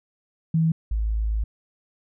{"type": "tone pair in turn", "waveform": "sine", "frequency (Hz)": [162, 54.06], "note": ["E3", "A1"], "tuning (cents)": [-30, -30], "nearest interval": "octave + perfect fifth", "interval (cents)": 1900, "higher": "first", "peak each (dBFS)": [-17, -21], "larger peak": "first", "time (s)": [[0.54, 0.72], [0.91, 1.44]], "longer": "second", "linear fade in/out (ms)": 5, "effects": []}